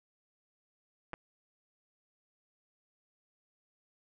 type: clicks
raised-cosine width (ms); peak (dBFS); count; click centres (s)
0.5; -25; 2; 1.133 / 1.139
effects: none